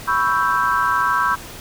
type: chord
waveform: sine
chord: C# half-diminished seventh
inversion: third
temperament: equal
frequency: 987.8 / 1108.7 / 1318.5 / 1568 Hz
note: B5 / C#6 / E6 / G6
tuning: 0 / 0 / 0 / 0 cents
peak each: -21 dBFS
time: 0.07-1.36 s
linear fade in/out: 20 ms
effects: pink hiss -36 dBFS RMS until 1.6 s